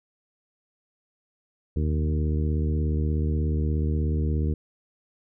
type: harmonic tone with a mistuned harmonic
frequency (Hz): 76.7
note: D#2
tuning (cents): -24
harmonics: 1 / 2 / 3 / 4 / 5 / 6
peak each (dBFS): -23 / -29 / -33 / -35 / -37 / -39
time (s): 1.76-4.54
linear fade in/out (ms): 5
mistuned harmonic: 1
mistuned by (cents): +33
effects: none